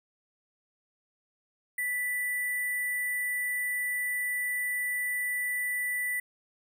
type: tone with sample-and-hold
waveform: sine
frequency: 1976 Hz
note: B6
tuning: in tune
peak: -28 dBFS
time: 1.78-6.2 s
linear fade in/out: 5 ms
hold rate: 11025 Hz
effects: none